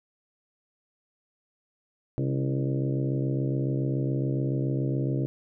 harmonic tone with a mistuned harmonic, 67.1 Hz, C2, 44 cents sharp, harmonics 2 / 3 / 4 / 5 / 6 / 7 / 8 / 9, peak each -26 / -38 / -33 / -33 / -39 / -39 / -43 / -43 dBFS, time 2.18-5.26 s, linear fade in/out 0 ms, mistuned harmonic 4, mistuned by +68 cents, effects none

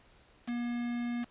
triangle tone with quantisation, 239.5 Hz, A#3, 47 cents sharp, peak -30 dBFS, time 0.47-1.25 s, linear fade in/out 20 ms, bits 7, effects pink hiss -62 dBFS RMS until 1.3 s + resampled to 8000 Hz

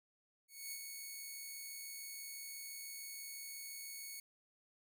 5% pulse tone with ADSR envelope, 2217 Hz, C#7, in tune, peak -32 dBFS, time 0.48-4.2 s, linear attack 240 ms, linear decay 58 ms, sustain -4 dB, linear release 3 ms, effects none

